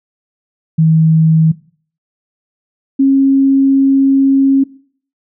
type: tone pair in turn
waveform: sine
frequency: 160 / 271.6 Hz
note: D#3 / C#4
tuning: +49 / -35 cents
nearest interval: major sixth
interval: 916 cents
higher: second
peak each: -6 dBFS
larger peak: neither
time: 0.78-1.52 / 2.99-4.64 s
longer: second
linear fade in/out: 10 ms
effects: noise-tail reverb RT60 0.5 s tail -20 dB re dry